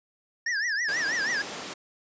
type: tone with vibrato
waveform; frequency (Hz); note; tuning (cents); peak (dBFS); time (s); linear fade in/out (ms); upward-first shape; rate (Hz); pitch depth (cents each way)
square; 1770; A6; +10; -26; 0.46-1.42; 5; triangle; 6.2; 210
type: high-pass noise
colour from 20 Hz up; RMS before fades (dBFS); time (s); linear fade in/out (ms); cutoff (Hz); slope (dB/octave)
pink; -37; 0.88-1.74; 10; 280; 12
effects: resampled to 16000 Hz